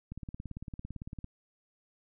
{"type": "click train", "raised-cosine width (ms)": 5, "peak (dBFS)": -28, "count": 21, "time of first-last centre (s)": [0.12, 1.244], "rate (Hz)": 17.8, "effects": []}